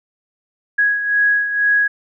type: beating tone pair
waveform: sine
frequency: 1661.2 / 1663.3 Hz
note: G#6 / G#6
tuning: 0 / +2 cents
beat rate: 2.1 Hz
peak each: -14 / -21 dBFS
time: 0.78-1.88 s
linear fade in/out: 10 ms
effects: none